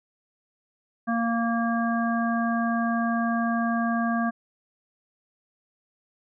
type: harmonic tone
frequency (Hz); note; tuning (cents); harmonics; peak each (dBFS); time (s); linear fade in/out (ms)
231.6; A#3; -11; 1 / 3 / 5 / 7; -24 / -29 / -31 / -32; 1.07-4.31; 20
effects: none